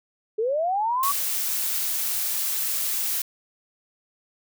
sine linear sweep, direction up, 415.3 to 1155 Hz, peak -21 dBFS, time 0.38-1.12 s, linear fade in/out 10 ms
blue noise, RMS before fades -26 dBFS, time 1.03-3.22 s, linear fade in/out 2 ms
effects none

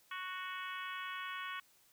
harmonic tone, 370 Hz, F#4, in tune, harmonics 3 / 4 / 5 / 6 / 7 / 8 / 9, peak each -44 / -46 / -48 / -50 / -51 / -52 / -53 dBFS, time 0.11-1.6 s, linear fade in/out 5 ms, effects white hiss -68 dBFS RMS until 1.92 s

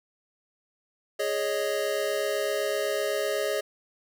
square chord, Ab suspended fourth, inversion none, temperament equal, 415.3 / 554.4 / 622.3 Hz, Ab4 / Db5 / Eb5, 0 / 0 / 0 cents, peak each -31 dBFS, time 1.19-3.61 s, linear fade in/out 10 ms, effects none

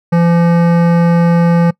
sine tone with hard clipping, 170.4 Hz, F3, 42 cents flat, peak -9 dBFS, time 0.12-1.71 s, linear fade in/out 10 ms, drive 16 dB, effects noise-tail reverb RT60 0.1 s tail -23 dB re dry

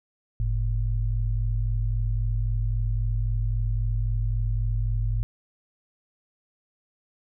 sine tone pair together, 46.25 / 110 Hz, F#1 / A2, 0 / 0 cents, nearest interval octave + minor third, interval 1500 cents, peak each -24 / -26 dBFS, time 0.4-5.23 s, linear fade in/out 0 ms, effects none

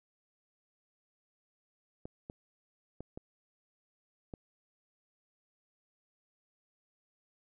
clicks, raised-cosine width 2 ms, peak -29 dBFS, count 5, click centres 2.055 / 2.299 / 3.006 / 3.175 / 4.338 s, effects none

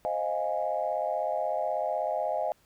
sine chord, F minor seventh, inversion second, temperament equal, 523.3 / 622.3 / 698.5 / 830.6 Hz, C5 / Eb5 / F5 / Ab5, 0 / 0 / 0 / 0 cents, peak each -35 / -30 / -32 / -33 dBFS, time 0.05-2.52 s, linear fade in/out 0 ms, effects tanh soft clip ceiling -16 dBFS + pink hiss -65 dBFS RMS until 2.65 s

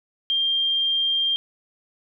sine tone, 3191 Hz, G7, 30 cents sharp, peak -19 dBFS, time 0.3-1.36 s, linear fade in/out 0 ms, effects none

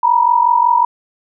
sine tone pair together, 930 / 975.4 Hz, A#5 / B5, -4 / -22 cents, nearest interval minor second, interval 82 cents, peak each -13 / -11 dBFS, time 0.03-0.85 s, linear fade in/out 5 ms, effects none

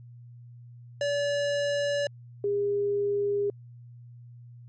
square / sine tone pair in turn, 574 / 405.9 Hz, D5 / G#4, -40 / -40 cents, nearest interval tritone, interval 600 cents, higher first, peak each -26 / -24 dBFS, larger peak second, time 1.01-2.07 / 2.44-3.5 s, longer neither, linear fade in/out 2 ms, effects added 120 Hz sine -45 dBFS peak until 4.68 s + resampled to 16000 Hz

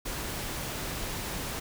pink noise, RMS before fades -35 dBFS, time 0.05-1.6 s, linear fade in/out 10 ms, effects none

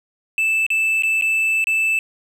triangle tone with dropouts, 2637 Hz, E7, in tune, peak -14 dBFS, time 0.38-1.99 s, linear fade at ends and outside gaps 1 ms, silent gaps 0.665-0.703 / 1.023-1.034 / 1.212-1.222 / 1.642-1.67 s, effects none

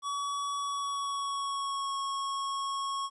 square tone with pitch glide, 1134 to 1098.5 Hz, C#6 to C#6, +39 to -16 cents, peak -32 dBFS, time 0.02-3.1 s, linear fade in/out 50 ms, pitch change -55 cents, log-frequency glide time 0.56-1.98 s, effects resampled to 24000 Hz + 12-bit

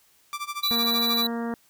sawtooth tone with tremolo, 1174.7 Hz, D6, in tune, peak -24 dBFS, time 0.33-1.24 s, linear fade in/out 0 ms, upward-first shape sine, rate 13 Hz, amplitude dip 90%
square tone, 3951 Hz, B7, in tune, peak -23 dBFS, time 0.63-1.27 s, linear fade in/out 5 ms
harmonic tone, 233.1 Hz, A#3, in tune, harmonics 1 / 2 / 3 / 4 / 5 / 6 / 7 / 8, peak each -28 / -34 / -38 / -40 / -42 / -44 / -45 / -46 dBFS, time 0.71-1.54 s, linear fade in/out 0 ms
effects white hiss -61 dBFS RMS until 1.69 s

